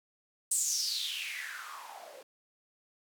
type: noise with band-pass filter sweep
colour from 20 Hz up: blue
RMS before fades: -36 dBFS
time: 0.51-2.23 s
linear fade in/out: 5 ms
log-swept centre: 8600 to 490 Hz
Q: 6.6
effects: none